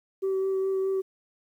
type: tone with vibrato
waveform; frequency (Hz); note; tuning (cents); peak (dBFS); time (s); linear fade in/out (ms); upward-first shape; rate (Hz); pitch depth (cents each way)
sine; 383.6; G4; -37; -22; 0.22-1.02; 20; sine; 4.8; 11
effects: tanh soft clip ceiling -22 dBFS + 10-bit